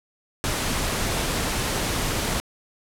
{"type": "noise", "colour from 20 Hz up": "pink", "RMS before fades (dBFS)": -25, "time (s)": [0.44, 2.4], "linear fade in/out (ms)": 0, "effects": ["low-pass 12000 Hz 12 dB/octave"]}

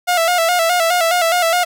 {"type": "tone with vibrato", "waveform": "sawtooth", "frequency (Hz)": 687, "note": "F5", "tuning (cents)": -29, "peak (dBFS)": -9, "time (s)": [0.07, 1.65], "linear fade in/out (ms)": 20, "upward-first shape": "square", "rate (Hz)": 4.8, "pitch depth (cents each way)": 68, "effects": []}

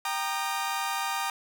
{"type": "chord", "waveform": "sawtooth", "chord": "Eb major", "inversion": "first", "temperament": "equal with one note detuned", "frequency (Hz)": [784, 932.3, 1217.5], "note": ["G5", "Bb5", "Eb6"], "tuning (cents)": [0, 0, -38], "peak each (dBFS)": -29, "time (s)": [0.05, 1.3], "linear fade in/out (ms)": 2, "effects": []}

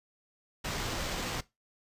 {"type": "noise with sample-and-hold", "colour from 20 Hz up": "pink", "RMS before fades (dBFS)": -35, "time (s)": [0.64, 1.41], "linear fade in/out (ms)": 10, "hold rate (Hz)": 11025, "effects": ["noise-tail reverb RT60 0.2 s tail -19 dB re dry", "resampled to 32000 Hz"]}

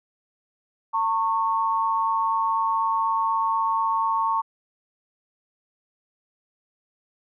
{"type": "tone pair together", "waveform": "sine", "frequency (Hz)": [904.1, 1100], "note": ["A5", "C#6"], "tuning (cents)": [47, -14], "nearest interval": "minor third", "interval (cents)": 339, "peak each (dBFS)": -23, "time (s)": [0.93, 4.42], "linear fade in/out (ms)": 20, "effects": []}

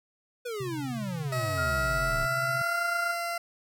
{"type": "exponential sweep", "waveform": "square", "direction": "down", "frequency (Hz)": [501, 31.61], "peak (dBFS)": -33, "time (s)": [0.45, 2.26], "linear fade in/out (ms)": 10}
{"type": "tone with tremolo", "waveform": "sine", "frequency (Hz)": 131.8, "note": "C3", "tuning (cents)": 13, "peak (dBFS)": -32, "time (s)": [0.6, 2.62], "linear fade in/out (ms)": 5, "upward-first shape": "triangle", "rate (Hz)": 17, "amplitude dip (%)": 60}
{"type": "tone with pitch glide", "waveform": "20% pulse", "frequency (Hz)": [640, 685.9], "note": ["D#5", "F5"], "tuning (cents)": [49, -31], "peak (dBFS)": -25, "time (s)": [1.32, 3.38], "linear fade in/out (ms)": 5, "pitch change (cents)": 120, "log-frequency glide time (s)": [1.63, 2.8]}
{"type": "tone", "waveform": "sine", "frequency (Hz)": 1400, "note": "F6", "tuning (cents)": 4, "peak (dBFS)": -28, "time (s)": [1.57, 3.14], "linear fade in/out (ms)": 20}
{"effects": []}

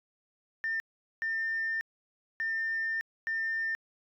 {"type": "tone bursts at uneven times", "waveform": "sine", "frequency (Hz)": 1802, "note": "A6", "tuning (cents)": 41, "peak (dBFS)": -28, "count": 4, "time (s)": [[0.64, 0.8], [1.22, 1.81], [2.4, 3.01], [3.27, 3.75]], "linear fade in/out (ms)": 0, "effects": ["tanh soft clip ceiling -25 dBFS"]}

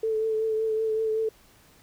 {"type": "tone with vibrato", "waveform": "sine", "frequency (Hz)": 440, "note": "A4", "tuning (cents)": 0, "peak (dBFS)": -23, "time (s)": [0.03, 1.29], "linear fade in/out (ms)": 5, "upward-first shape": "triangle", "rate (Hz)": 5.3, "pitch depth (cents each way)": 27, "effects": ["pink hiss -57 dBFS RMS until 1.82 s"]}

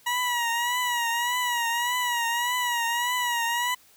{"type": "tone with vibrato", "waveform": "20% pulse", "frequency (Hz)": 961, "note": "B5", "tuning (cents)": -48, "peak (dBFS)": -19, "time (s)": [0.06, 3.75], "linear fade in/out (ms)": 10, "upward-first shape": "triangle", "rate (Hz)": 1.7, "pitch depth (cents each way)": 71, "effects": ["white hiss -57 dBFS RMS until 3.96 s"]}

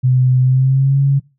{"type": "tone with pitch glide", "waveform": "sine", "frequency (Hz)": [127.8, 138.56], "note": ["C3", "C#3"], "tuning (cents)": [-40, 0], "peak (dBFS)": -9, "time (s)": [0.03, 1.2], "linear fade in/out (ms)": 20, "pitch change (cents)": 140, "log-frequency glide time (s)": [0.42, 1], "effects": ["noise-tail reverb RT60 0.3 s tail -22 dB re dry"]}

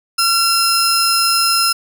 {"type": "tone pair together", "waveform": "sawtooth", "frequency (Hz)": [1364, 5150], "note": ["F6", "E8"], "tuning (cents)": [-41, -41], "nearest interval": "octave + major seventh", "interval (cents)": 2300, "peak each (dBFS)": -12, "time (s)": [0.18, 1.73], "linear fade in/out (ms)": 10, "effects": []}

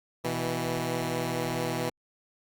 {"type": "tone pair together", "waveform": "10% pulse", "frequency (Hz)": [123.47, 163.18], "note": ["B2", "E3"], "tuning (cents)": [0, -17], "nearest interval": "perfect fourth", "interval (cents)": 483, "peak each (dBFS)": -23, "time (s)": [0.24, 1.9], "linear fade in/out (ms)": 10, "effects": ["Opus 48 kbps"]}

